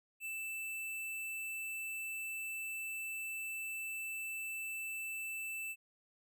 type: tone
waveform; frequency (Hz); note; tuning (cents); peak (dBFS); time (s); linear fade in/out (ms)
square; 2648; E7; +7; -40; 0.2-5.76; 50
effects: none